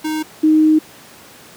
square / sine tone pair in turn, 311.1 / 311.1 Hz, D#4 / D#4, 0 / 0 cents, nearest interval unison, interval 0 cents, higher neither, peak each -19 / -8 dBFS, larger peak second, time 0.04-0.23 / 0.43-0.79 s, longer second, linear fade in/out 10 ms, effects pink hiss -41 dBFS RMS until 1.56 s + high-pass 150 Hz 12 dB/octave

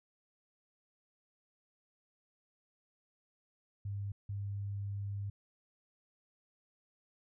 sine tone bursts at uneven times, 100.4 Hz, G2, 42 cents sharp, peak -36 dBFS, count 2, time 3.85-4.12 / 4.29-5.3 s, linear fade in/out 5 ms, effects none

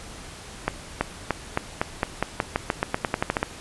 accelerating click train, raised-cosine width 0.5 ms, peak -6 dBFS, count 18, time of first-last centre 0.68-3.43 s, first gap 330 ms, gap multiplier 0.9, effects pink hiss -41 dBFS RMS until 3.6 s + resampled to 24000 Hz

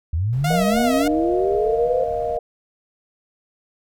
sine linear sweep, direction up, 73.3 to 523.3 Hz, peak -18 dBFS, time 0.13-2.04 s, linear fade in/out 5 ms
brown noise, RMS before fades -38 dBFS, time 0.33-2.37 s, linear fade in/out 0 ms
sawtooth tone with vibrato, 680 Hz, F5, 46 cents flat, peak -18 dBFS, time 0.44-1.08 s, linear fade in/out 5 ms, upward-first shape sine, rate 3.4 Hz, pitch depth 130 cents each way
sine chord, Bb suspended fourth, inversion none, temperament equal with one note detuned, 472.9 / 622.3 / 698.5 Hz, Bb4 / Eb5 / F5, +25 / 0 / 0 cents, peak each -25 dBFS, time 0.5-2.39 s, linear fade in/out 5 ms
effects none

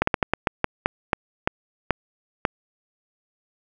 slowing click train, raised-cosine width 0.5 ms, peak -3 dBFS, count 12, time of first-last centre 0.02-2.452 s, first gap 54 ms, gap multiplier 1.26, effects none

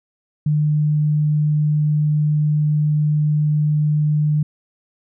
sine tone, 150.6 Hz, D3, 44 cents sharp, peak -14 dBFS, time 0.46-4.43 s, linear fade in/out 5 ms, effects none

